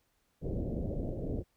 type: low-pass noise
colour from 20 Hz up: pink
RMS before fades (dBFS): -35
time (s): 0.41-1.44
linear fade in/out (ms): 50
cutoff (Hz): 590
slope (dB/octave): 48
effects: pink hiss -75 dBFS RMS until 1.56 s